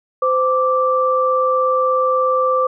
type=tone pair together; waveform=sine; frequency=515 / 1171.6 Hz; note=C5 / D6; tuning=-28 / -5 cents; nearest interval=octave + major second; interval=1423 cents; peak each=-16 dBFS; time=0.22-2.67 s; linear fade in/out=5 ms; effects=none